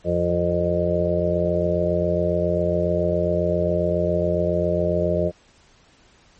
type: harmonic tone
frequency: 87.31 Hz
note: F2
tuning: in tune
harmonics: 1 / 2 / 4 / 5 / 6 / 7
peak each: -27 / -25 / -27 / -27 / -27 / -22 dBFS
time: 0.04-5.32 s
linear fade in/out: 50 ms
effects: pink hiss -55 dBFS RMS until 6.39 s + MP3 32 kbps